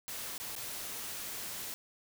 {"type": "noise with dropouts", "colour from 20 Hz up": "white", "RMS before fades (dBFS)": -41, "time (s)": [0.08, 1.74], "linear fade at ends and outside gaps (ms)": 0, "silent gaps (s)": [[0.379, 0.4], [0.553, 0.563]], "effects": []}